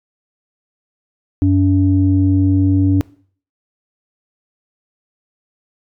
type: tone pair together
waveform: sine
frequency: 95.1 / 285 Hz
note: F#2 / C#4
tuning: +48 / +48 cents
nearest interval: octave + perfect fifth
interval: 1900 cents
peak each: -12 dBFS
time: 1.42-3.01 s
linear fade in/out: 0 ms
effects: noise-tail reverb RT60 0.5 s tail -22 dB re dry + tanh soft clip ceiling -3 dBFS